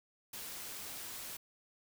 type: noise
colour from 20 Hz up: white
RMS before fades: -45 dBFS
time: 0.33-1.37 s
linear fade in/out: 5 ms
effects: none